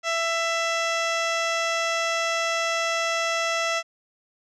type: tone with low-pass filter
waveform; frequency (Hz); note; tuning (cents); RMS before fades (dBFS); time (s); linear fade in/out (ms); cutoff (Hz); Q
15% pulse; 665; E5; +15; -25; 0.03-3.83; 50; 5000; 2.7
effects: none